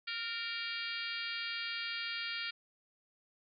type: harmonic tone with a mistuned harmonic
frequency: 466.2 Hz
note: A#4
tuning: in tune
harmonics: 3 / 4 / 5 / 6 / 7 / 8 / 9 / 10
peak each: -44 / -45 / -42 / -45 / -45 / -48 / -47 / -46 dBFS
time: 0.07-2.51 s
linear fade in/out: 10 ms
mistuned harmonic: 4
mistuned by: -32 cents
effects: none